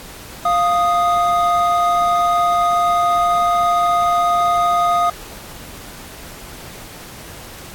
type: tone pair together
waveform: triangle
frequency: 698.5 / 1242.4 Hz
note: F5 / D#6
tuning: 0 / -3 cents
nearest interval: minor seventh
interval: 997 cents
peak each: -14 dBFS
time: 0.45-5.1 s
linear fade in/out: 5 ms
effects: pink hiss -36 dBFS RMS until 7.74 s + AAC 64 kbps